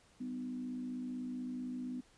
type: tone with frequency modulation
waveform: sine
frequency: 250.9 Hz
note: B3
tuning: 28 cents sharp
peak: -38 dBFS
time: 0.2-2.01 s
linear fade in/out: 10 ms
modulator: 55.7 Hz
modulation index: 0.55
effects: pink hiss -66 dBFS RMS until 2.17 s + resampled to 22050 Hz